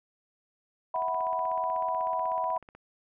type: chord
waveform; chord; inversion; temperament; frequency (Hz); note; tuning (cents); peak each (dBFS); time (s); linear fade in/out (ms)
sine; E suspended second; none; equal with one note detuned; 651.7 / 740 / 987.8; E5 / F#5 / B5; -20 / 0 / 0; -33 / -33 / -29; 0.94-2.58; 5
type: click train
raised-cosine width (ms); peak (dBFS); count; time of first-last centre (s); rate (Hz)
0.5; -33; 30; 0.96-2.75; 16.2
effects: none